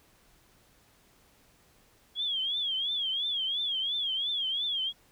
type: tone with vibrato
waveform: sine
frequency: 3302 Hz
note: G#7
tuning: 11 cents flat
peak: -28 dBFS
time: 2.15-4.93 s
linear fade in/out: 50 ms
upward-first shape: triangle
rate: 2.9 Hz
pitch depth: 150 cents each way
effects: pink hiss -63 dBFS RMS until 5.11 s